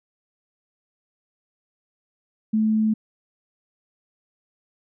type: tone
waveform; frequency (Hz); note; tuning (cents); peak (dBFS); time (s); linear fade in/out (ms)
sine; 217.6; A3; -19; -17; 2.53-2.94; 10
effects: none